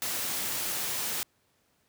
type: noise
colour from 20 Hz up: white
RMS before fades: -32 dBFS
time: 0.02-1.23 s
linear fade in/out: 0 ms
effects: pink hiss -70 dBFS RMS until 1.88 s + high-pass 80 Hz 12 dB/octave